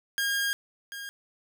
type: tone pair in turn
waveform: sawtooth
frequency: 1621 / 1621 Hz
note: G#6 / G#6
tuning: -42 / -42 cents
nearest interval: unison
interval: 0 cents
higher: neither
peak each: -22 / -33 dBFS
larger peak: first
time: 0.18-0.53 / 0.92-1.09 s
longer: first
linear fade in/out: 0 ms
effects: none